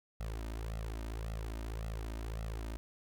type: tone with flanger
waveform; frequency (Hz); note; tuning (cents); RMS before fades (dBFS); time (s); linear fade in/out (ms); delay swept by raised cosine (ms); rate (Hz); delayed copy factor
sawtooth; 55; A1; 0; -40; 0.2-2.77; 0; 1.5 to 3.3; 1.8; +0.95
effects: none